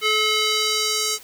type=tone with band-pass filter sweep; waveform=square; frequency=430.5 Hz; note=A4; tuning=38 cents flat; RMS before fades=-21 dBFS; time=0.01-1.19 s; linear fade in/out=50 ms; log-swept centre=2700 to 6700 Hz; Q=1.4; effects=white hiss -45 dBFS RMS until 1.23 s